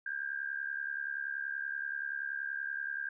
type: tone with amplitude modulation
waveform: sine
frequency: 1600 Hz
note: G6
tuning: 35 cents sharp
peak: -31 dBFS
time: 0.06-3.09 s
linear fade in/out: 5 ms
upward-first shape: sine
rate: 70.5 Hz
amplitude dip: 80%
effects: none